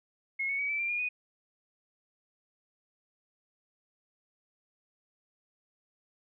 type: tone with pitch steps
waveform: sine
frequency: 2167 / 2216 / 2267 / 2319 / 2371 / 2425 / 2481 Hz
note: C#7 / C#7 / C#7 / D7 / D7 / D#7 / D#7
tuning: -40 / -1 / +38 / -22 / +16 / -45 / -6 cents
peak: -29 dBFS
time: 0.39-1.09 s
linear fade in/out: 10 ms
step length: 100 ms
effects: none